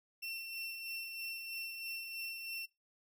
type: tone with tremolo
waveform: 30% pulse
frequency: 2706 Hz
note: E7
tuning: 45 cents sharp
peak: -37 dBFS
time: 0.22-2.66 s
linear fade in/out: 10 ms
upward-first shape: sine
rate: 3.1 Hz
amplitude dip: 40%
effects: noise-tail reverb RT60 0.2 s tail -20 dB re dry